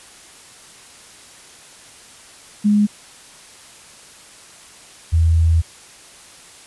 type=tone pair in turn; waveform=sine; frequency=207.7 / 82.02 Hz; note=G#3 / E2; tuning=0 / -8 cents; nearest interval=octave + major third; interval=1608 cents; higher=first; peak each=-11 dBFS; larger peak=neither; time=2.64-2.87 / 5.12-5.62 s; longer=second; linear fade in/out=20 ms; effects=white hiss -43 dBFS RMS until 6.66 s + resampled to 24000 Hz